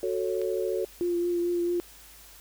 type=chord; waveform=sine; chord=F# minor; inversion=none; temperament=just; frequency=370 / 444 / 555 Hz; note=F#4 / A4 / C#5; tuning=0 / +16 / +2 cents; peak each=-29 / -30 / -32 dBFS; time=0.03-0.85 s; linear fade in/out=2 ms
type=clicks; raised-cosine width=0.2 ms; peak=-27 / -36 dBFS; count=2; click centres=0.416 / 0.925 s
type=tone with vibrato; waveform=sine; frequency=348.1 Hz; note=F4; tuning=6 cents flat; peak=-24 dBFS; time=1.01-1.8 s; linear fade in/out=0 ms; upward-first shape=triangle; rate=4.5 Hz; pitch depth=19 cents each way
effects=added 50 Hz sine -56 dBFS peak until 2.4 s + white hiss -51 dBFS RMS until 2.4 s